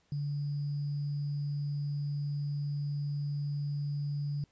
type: tone with sample-and-hold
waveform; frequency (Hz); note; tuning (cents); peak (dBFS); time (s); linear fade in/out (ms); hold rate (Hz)
sine; 144.6; D3; -27; -31; 0.12-4.44; 2; 4900
effects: pink hiss -71 dBFS RMS until 4.51 s + resampled to 16000 Hz